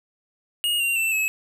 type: tone with pitch steps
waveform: square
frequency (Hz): 2865 / 2767 / 2673 / 2582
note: F7 / F7 / E7 / E7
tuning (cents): +44 / -17 / +23 / -37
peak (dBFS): -21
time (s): 0.64-1.28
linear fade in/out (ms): 0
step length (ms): 160
effects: none